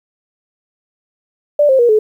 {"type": "tone with pitch steps", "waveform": "sine", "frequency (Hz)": [587.3, 529.3, 477, 429.9], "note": ["D5", "C5", "A#4", "A4"], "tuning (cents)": [0, 20, 40, -40], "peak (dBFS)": -7, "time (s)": [1.59, 1.99], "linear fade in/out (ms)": 5, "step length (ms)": 100, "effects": ["8-bit"]}